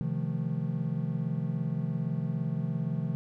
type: chord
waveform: triangle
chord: F dominant seventh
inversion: second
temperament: just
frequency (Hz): 130.96 / 157.15 / 174.61 / 218.3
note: C3 / Eb3 / F3 / A3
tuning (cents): +2 / +18 / 0 / -13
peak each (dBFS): -32 / -30 / -33 / -36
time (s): 0.01-3.15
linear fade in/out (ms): 0
effects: none